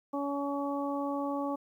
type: harmonic tone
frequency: 282.3 Hz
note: C#4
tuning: 32 cents sharp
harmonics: 1 / 2 / 3 / 4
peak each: -33 / -36 / -38 / -39 dBFS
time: 0.13-1.56 s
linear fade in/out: 10 ms
effects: 11-bit